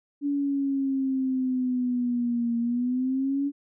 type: exponential two-way sweep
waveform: sine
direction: down then up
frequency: 287.1 to 233.1 to 286 Hz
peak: -23 dBFS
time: 0.21-3.52 s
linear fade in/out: 50 ms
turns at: 2.58 s
effects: none